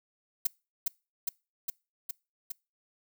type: noise with echo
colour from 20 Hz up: violet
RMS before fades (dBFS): -26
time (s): 0.45-0.47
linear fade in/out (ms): 5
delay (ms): 410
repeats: 5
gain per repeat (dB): -2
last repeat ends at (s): 2.52
effects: noise-tail reverb RT60 0.3 s tail -25 dB re dry